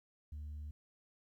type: tone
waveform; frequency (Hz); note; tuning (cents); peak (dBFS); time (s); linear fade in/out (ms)
sine; 75; D2; +37; -40; 0.32-0.71; 5
effects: tanh soft clip ceiling -41 dBFS + 13-bit